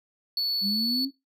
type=tone; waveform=triangle; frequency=4435 Hz; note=C#8; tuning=in tune; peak=-22 dBFS; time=0.37-1.05 s; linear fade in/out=2 ms
type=exponential sweep; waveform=sine; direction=up; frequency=192.7 to 279.2 Hz; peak=-27 dBFS; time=0.61-1.11 s; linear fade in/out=50 ms
effects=noise-tail reverb RT60 0.2 s tail -18 dB re dry + tanh soft clip ceiling -15 dBFS